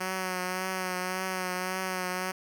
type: tone with vibrato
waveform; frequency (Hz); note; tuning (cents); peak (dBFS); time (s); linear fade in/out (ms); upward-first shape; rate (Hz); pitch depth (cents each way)
5% pulse; 185; F#3; 0; -19; 0-2.32; 10; triangle; 1.8; 32
effects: none